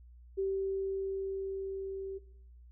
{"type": "tone with level ramp", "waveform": "sine", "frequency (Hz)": 387.5, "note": "G4", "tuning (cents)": -20, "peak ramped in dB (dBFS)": [-29, -37], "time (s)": [0.37, 2.19], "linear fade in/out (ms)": 20, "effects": ["noise-tail reverb RT60 0.8 s tail -18 dB re dry", "added 60 Hz sine -52 dBFS peak until 2.71 s"]}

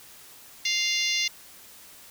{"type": "harmonic tone", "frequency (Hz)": 698.5, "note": "F5", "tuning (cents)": 0, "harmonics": [3, 4, 5, 6, 7, 8, 9], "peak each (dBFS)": [-29, -30, -31, -32, -32, -33, -34], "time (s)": [0.65, 1.28], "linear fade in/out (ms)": 5, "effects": ["white hiss -49 dBFS RMS until 2.1 s"]}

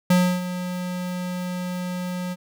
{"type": "tone with ADSR envelope", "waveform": "square", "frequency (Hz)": 180.3, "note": "F#3", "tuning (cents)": -45, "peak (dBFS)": -14, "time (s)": [0.1, 2.36], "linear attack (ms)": 6, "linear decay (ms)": 300, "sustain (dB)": -13, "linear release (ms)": 39, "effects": []}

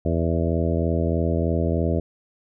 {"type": "harmonic tone with a mistuned harmonic", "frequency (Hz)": 83.2, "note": "E2", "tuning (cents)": 17, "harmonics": [1, 2, 3, 4, 5, 6, 7, 8], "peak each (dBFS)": [-23, -26, -28, -29, -30, -31, -31, -32], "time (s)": [0.05, 2], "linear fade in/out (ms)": 5, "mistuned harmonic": 8, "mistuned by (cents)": -22, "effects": []}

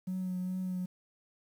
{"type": "tone with vibrato", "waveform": "triangle", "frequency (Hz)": 184, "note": "F#3", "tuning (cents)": -9, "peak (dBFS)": -29, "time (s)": [0.07, 0.86], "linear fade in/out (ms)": 10, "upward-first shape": "triangle", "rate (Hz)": 2.4, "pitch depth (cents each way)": 23, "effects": ["tanh soft clip ceiling -29 dBFS", "10-bit"]}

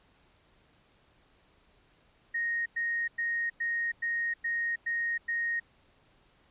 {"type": "tone bursts", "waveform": "sine", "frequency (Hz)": 1864.7, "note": "A#6", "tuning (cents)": 0, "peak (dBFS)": -28, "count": 8, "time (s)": [2.34, 5.6], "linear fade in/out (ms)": 10, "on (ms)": 320, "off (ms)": 100, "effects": ["pink hiss -65 dBFS RMS until 6.5 s", "resampled to 8000 Hz"]}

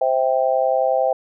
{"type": "chord", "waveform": "sine", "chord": "C major", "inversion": "none", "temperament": "just", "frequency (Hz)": [523.3, 654.1, 784.9], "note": ["C5", "E5", "G5"], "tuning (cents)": [0, -14, 2], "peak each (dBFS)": [-19, -20, -21], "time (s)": [0.01, 1.13], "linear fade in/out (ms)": 5, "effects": []}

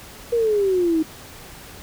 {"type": "exponential sweep", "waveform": "sine", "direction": "down", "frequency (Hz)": [480, 311.1], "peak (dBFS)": -16, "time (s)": [0.32, 1.03], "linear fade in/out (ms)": 10, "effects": ["pink hiss -41 dBFS RMS until 1.82 s"]}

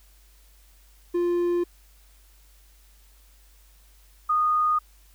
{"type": "tone pair in turn", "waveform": ["triangle", "sine"], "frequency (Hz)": [349.2, 1232.6], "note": ["F4", "D#6"], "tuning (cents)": [0, -17], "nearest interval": "octave + minor seventh", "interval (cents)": 2183, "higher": "second", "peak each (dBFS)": -19, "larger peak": "neither", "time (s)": [[1.14, 1.64], [4.29, 4.79]], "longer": "neither", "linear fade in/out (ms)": 10, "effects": ["added 49 Hz sine -53 dBFS peak until 5.14 s", "white hiss -60 dBFS RMS until 5.14 s"]}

